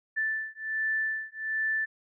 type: beating tone pair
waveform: sine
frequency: 1760 / 1761.3 Hz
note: A6 / A6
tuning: 0 / +1 cents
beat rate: 1.3 Hz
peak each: -31 dBFS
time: 0.16-1.86 s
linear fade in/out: 20 ms
effects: none